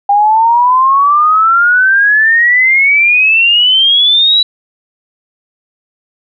sine exponential sweep, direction up, 800 to 3951 Hz, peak -5 dBFS, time 0.09-4.43 s, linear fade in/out 5 ms, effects none

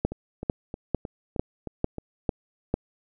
two click trains, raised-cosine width 2 ms, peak -20 / -9 dBFS, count 7 / 7, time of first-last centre 0.12-1.983 / 0.05-2.741 s, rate 3.22 / 2.23 Hz, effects none

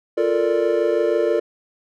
triangle chord, Bb major seventh, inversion second, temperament equal, 349.2 / 440 / 466.2 / 587.3 Hz, F4 / A4 / Bb4 / D5, 0 / 0 / 0 / 0 cents, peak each -20 dBFS, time 0.17-1.4 s, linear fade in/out 10 ms, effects none

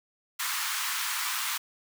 pink high-pass noise, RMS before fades -31 dBFS, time 0.39-1.58 s, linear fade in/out 10 ms, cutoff 970 Hz, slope 48 dB/octave, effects none

